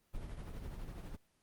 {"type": "noise with tremolo", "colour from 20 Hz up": "brown", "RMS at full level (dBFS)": -42, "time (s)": [0.13, 1.17], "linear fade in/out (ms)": 20, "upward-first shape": "sine", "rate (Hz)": 12, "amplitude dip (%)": 45, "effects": ["pink hiss -75 dBFS RMS until 1.42 s", "Opus 24 kbps"]}